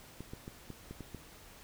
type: clicks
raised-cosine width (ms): 3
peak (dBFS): -30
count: 7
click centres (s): 0.206 / 0.335 / 0.479 / 0.703 / 0.91 / 1.007 / 1.147
effects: pink hiss -55 dBFS RMS until 1.63 s